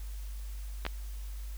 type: clicks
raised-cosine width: 0.3 ms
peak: -18 / -16 dBFS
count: 2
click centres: 0.852 / 0.865 s
effects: added 50 Hz sine -37 dBFS peak until 1.57 s + white hiss -55 dBFS RMS until 1.57 s